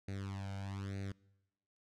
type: tone with flanger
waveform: sawtooth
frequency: 98 Hz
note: G2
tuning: in tune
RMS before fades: -42 dBFS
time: 0.08-1.12 s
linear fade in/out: 5 ms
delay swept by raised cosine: 0.47 to 1.35 ms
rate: 1.1 Hz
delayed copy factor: +0.95
effects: noise-tail reverb RT60 1.0 s tail -24 dB re dry + low-pass 7000 Hz 12 dB/octave